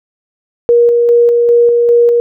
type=tone with tremolo; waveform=sine; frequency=474.5 Hz; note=A#4; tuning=31 cents sharp; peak=-4 dBFS; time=0.69-2.2 s; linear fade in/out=0 ms; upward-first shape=square; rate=2.5 Hz; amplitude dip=25%; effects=none